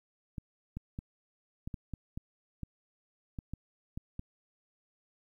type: clicks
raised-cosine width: 5 ms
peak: -26 dBFS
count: 12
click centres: 0.382 / 0.77 / 0.989 / 1.675 / 1.742 / 1.937 / 2.175 / 2.633 / 3.388 / 3.536 / 3.975 / 4.194 s
effects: 11-bit